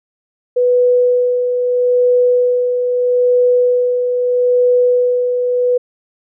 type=tone with tremolo; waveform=sine; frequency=493.9 Hz; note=B4; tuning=in tune; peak=-8 dBFS; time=0.56-5.78 s; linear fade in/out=10 ms; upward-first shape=sine; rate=0.78 Hz; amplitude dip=45%; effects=none